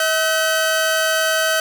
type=tone pair together; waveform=sawtooth; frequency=640.8 / 1524 Hz; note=E5 / G6; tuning=-49 / -49 cents; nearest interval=octave + minor third; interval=1500 cents; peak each=-15 dBFS; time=0-1.6 s; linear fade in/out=2 ms; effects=none